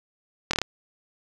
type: slowing click train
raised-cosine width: 0.2 ms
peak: -6 dBFS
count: 5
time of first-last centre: 0.51-0.617 s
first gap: 24 ms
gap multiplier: 1.07
effects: none